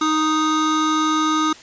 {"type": "tone pair together", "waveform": "square", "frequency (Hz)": [311.1, 1244.5], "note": ["D#4", "D#6"], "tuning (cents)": [0, 0], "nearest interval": "2 octaves", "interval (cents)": 2400, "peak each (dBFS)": -20, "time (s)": [0.01, 1.53], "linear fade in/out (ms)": 5, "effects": ["white hiss -42 dBFS RMS until 1.62 s", "resampled to 16000 Hz"]}